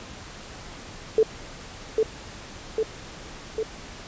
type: tone with echo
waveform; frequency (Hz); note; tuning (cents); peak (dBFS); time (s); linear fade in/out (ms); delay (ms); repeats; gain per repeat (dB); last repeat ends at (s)
sine; 440; A4; 0; -14; 1.18-1.23; 2; 800; 3; -3; 3.63
effects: pink hiss -41 dBFS RMS until 4.07 s + resampled to 16000 Hz

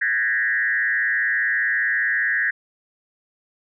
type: tone with frequency modulation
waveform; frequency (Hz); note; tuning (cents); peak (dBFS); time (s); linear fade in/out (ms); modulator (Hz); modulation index
sine; 1760; A6; 0; -18; 0.01-2.51; 10; 115; 1.6
effects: none

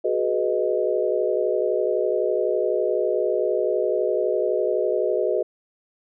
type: chord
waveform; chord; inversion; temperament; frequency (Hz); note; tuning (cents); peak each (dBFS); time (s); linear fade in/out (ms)
sine; G# minor seventh; third; equal with one note detuned; 370 / 421.8 / 493.9 / 622.3; F#4 / G#4 / B4 / D#5; 0 / +27 / 0 / 0; -25; 0.04-5.43; 10
effects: none

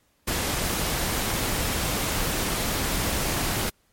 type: noise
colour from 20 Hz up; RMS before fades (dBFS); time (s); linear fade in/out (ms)
pink; -26; 0.27-3.7; 10
effects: pink hiss -66 dBFS RMS until 3.92 s + MP3 64 kbps

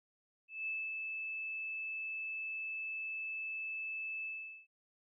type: tone with ADSR envelope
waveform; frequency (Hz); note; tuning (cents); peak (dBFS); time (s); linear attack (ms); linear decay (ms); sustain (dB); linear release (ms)
sine; 2622; E7; -10; -35; 0.48-4.67; 190; 240; -3; 420
effects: none

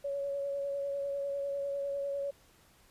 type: tone with vibrato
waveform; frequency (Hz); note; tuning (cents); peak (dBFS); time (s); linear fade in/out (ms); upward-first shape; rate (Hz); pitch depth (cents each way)
sine; 560; C#5; +18; -32; 0.04-2.31; 10; sine; 10; 17
effects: pink hiss -63 dBFS RMS until 2.9 s + resampled to 32000 Hz

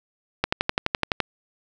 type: click train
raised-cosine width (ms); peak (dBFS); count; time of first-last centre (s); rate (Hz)
0.3; -4; 10; 0.44-1.203; 11.8
effects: none

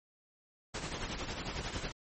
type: noise with tremolo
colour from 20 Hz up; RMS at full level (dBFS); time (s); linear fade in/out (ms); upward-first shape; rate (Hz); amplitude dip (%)
pink; -36; 0.74-1.92; 5; triangle; 11; 65
effects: MP3 32 kbps

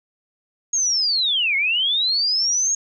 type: linear two-way sweep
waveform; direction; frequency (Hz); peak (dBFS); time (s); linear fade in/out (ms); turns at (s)
sine; down then up; 6630 to 2125 to 6630; -17; 0.73-2.75; 5; 1.56
effects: none

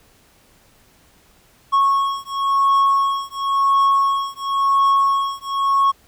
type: beating tone pair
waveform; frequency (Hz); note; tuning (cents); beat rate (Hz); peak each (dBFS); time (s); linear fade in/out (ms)
triangle; 1100 / 1100.95; C#6 / C#6; -14 / -12; 0.95; -16; 1.72-5.92; 20
effects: pink hiss -54 dBFS RMS until 6.07 s

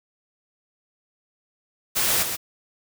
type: noise with echo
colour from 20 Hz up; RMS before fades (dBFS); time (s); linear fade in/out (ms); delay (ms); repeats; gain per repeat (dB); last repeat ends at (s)
white; -22; 1.95-2.24; 20; 130; 1; -6; 2.37
effects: none

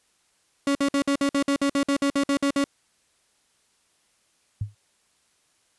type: tone bursts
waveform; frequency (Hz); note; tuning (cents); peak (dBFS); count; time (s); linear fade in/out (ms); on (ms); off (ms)
35% pulse; 280; C#4; +18; -18; 15; 0.67-2.641; 2; 81; 54
type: tone with exponential decay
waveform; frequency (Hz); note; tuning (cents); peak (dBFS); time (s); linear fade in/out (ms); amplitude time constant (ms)
sine; 103.83; G#2; 0; -21; 4.61-4.75; 5; 29
effects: white hiss -66 dBFS RMS until 5.78 s + resampled to 24000 Hz

